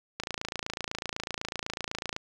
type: click train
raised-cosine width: 0.2 ms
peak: -15 dBFS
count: 56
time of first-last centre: 0.2-2.164 s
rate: 28 Hz
effects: none